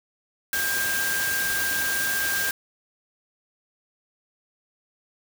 sine tone in noise, 1596 Hz, G6, 31 cents sharp, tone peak -25 dBFS, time 0.53-2.51 s, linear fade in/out 2 ms, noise white, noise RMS -28 dBFS, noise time 0.53-2.51 s, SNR 0 dB, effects none

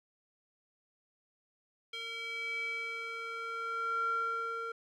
square tone with band-pass filter sweep, 458.5 Hz, A#4, 29 cents flat, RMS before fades -37 dBFS, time 1.93-4.72 s, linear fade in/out 5 ms, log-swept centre 2900 to 1100 Hz, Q 5.7, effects none

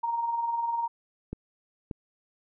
sine tone with tremolo, 932.3 Hz, A#5, in tune, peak -24 dBFS, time 0.03-0.88 s, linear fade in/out 10 ms, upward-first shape sine, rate 20 Hz, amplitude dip 50%
clicks, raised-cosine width 3 ms, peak -21 dBFS, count 2, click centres 1.33 / 1.912 s
effects none

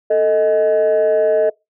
sine tone pair together, 442.2 / 627.4 Hz, A4 / D#5, +9 / +14 cents, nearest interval tritone, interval 605 cents, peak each -13 / -12 dBFS, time 0.1-1.5 s, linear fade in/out 10 ms, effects noise-tail reverb RT60 0.2 s tail -24 dB re dry + tanh soft clip ceiling -8 dBFS

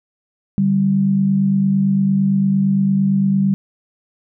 sine tone pair together, 146.5 / 195.31 Hz, D3 / G3, -4 / -6 cents, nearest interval perfect fourth, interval 498 cents, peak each -21 / -13 dBFS, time 0.58-3.54 s, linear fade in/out 0 ms, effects none

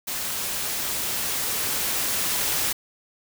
white noise with level ramp, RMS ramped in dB -29 to -24 dBFS, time 0.07-2.73 s, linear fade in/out 10 ms, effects none

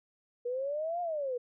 sine exponential two-way sweep, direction up then down, 476.8 to 715 to 476.8 Hz, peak -31 dBFS, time 0.45-1.38 s, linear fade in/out 10 ms, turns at 1.01 s, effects none

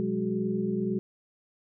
sine tone cluster, 125.4 / 184.2 / 205.9 / 371.3 / 420.5 Hz, B2 / F#3 / G#3 / F#4 / G#4, +27 / -7 / -15 / +6 / +22 cents, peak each -38 / -34 / -29 / -31 / -38 dBFS, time 0-0.99 s, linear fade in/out 0 ms, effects none

